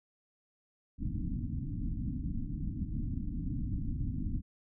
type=low-pass noise; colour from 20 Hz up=pink; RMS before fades=-35 dBFS; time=0.98-4.42 s; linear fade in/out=50 ms; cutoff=300 Hz; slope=96 dB/octave; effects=none